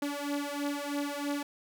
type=beating tone pair; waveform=sawtooth; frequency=285.6 / 288.7 Hz; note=D4 / D4; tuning=-48 / -30 cents; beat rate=3.1 Hz; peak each=-31 dBFS; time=0.02-1.43 s; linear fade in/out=5 ms; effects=none